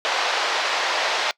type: band-pass noise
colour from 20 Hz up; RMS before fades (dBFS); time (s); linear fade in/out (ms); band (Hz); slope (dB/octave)
pink; -23; 0.05-1.31; 0; 550 to 5100; 24
effects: noise-tail reverb RT60 0.1 s tail -22 dB re dry